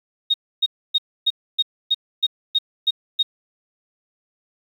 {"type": "tone bursts", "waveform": "sine", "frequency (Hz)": 3729, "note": "A#7", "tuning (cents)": 0, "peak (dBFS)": -14, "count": 10, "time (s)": [0.3, 3.23], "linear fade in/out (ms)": 10, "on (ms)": 41, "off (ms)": 280, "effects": ["8-bit"]}